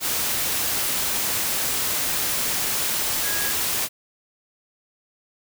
sine tone in noise, 1652 Hz, G#6, 10 cents flat, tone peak -30 dBFS, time 3.21-3.54 s, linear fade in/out 50 ms, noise white, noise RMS -24 dBFS, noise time 0-3.89 s, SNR -9 dB, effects none

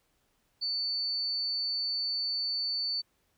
sine tone, 4500 Hz, C#8, 25 cents sharp, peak -29 dBFS, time 0.61-3.02 s, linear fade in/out 20 ms, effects pink hiss -73 dBFS RMS until 3.37 s

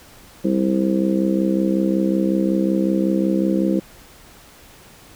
harmonic tone, 65.41 Hz, C2, in tune, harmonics 3 / 4 / 5 / 6 / 7 / 8, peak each -19 / -26 / -20 / -31 / -31 / -26 dBFS, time 0.44-3.8 s, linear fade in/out 10 ms, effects pink hiss -46 dBFS RMS until 5.15 s

